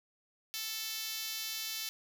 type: tone with high-pass filter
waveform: 5% pulse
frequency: 440.6 Hz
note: A4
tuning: 2 cents sharp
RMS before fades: -39 dBFS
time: 0.54-1.89 s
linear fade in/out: 0 ms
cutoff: 3500 Hz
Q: 0.55
effects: none